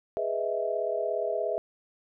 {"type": "chord", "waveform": "sine", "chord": "E major seventh", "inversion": "first", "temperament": "equal", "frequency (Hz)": [415.3, 493.9, 622.3, 659.3], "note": ["G#4", "B4", "D#5", "E5"], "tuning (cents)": [0, 0, 0, 0], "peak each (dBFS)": [-33, -34, -33, -30], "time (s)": [0.17, 1.58], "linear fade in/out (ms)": 0, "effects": []}